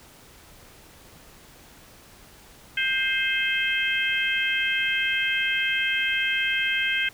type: harmonic tone with a mistuned harmonic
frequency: 525 Hz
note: C5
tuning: 6 cents sharp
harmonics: 3 / 4 / 5 / 6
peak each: -26 / -27 / -28 / -29 dBFS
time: 2.77-7.09 s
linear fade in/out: 5 ms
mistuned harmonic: 5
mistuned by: -24 cents
effects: pink hiss -50 dBFS RMS until 7.13 s